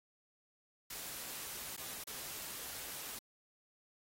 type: noise with dropouts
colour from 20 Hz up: white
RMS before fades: -45 dBFS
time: 0.9-3.19 s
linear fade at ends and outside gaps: 5 ms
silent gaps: 1.766-1.775 / 2.039-2.071 s
effects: AAC 48 kbps